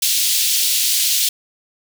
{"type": "high-pass noise", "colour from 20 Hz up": "pink", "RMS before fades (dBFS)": -17, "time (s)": [0.02, 1.29], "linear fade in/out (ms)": 5, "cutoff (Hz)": 3200, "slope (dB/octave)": 24, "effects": []}